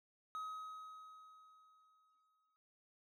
triangle tone with exponential decay, 1268 Hz, D#6, 32 cents sharp, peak -39 dBFS, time 0.35-2.56 s, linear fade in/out 0 ms, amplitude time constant 480 ms, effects none

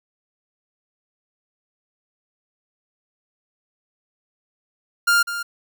45% pulse tone with echo, 1402 Hz, F6, 6 cents sharp, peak -14 dBFS, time 5.07-5.23 s, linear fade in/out 10 ms, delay 200 ms, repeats 1, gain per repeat -11 dB, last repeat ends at 5.43 s, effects none

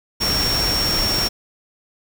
sine tone in noise, 5510 Hz, F8, 24 cents flat, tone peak -19 dBFS, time 0.2-1.29 s, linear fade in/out 20 ms, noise pink, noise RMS -23 dBFS, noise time 0.2-1.29 s, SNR +1 dB, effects none

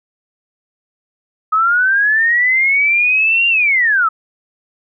sine linear two-way sweep, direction up then down, 1259 to 2794 to 1259 Hz, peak -10 dBFS, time 1.52-4.09 s, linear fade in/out 10 ms, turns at 3.48 s, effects none

